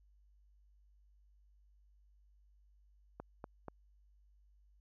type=click train; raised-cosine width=1 ms; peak=-30 dBFS; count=3; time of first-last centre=3.2-3.683 s; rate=4.14 Hz; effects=added 50 Hz sine -64 dBFS peak until 4.8 s